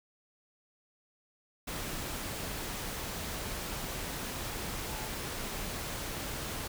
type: tone in noise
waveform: sine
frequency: 866 Hz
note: A5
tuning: 28 cents flat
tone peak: -46 dBFS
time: 4.87-5.09 s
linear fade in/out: 10 ms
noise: pink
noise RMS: -38 dBFS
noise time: 1.67-6.68 s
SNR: -11 dB
effects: none